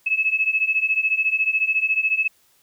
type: beating tone pair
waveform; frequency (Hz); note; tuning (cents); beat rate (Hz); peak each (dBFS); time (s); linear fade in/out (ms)
sine; 2582 / 2596; E7 / E7; -37 / -27; 14; -22 / -20; 0.06-2.28; 10
effects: white hiss -60 dBFS RMS until 2.62 s